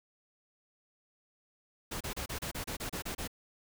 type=noise bursts; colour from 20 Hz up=pink; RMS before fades=-38 dBFS; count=11; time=1.91-3.277 s; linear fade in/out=10 ms; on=97 ms; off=30 ms; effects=none